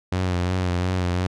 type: tone with vibrato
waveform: sawtooth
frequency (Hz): 90.5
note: F#2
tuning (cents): -38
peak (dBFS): -17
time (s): 0.12-1.27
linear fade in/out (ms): 5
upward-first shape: sine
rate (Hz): 2.8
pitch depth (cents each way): 42
effects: low-pass 6000 Hz 12 dB/octave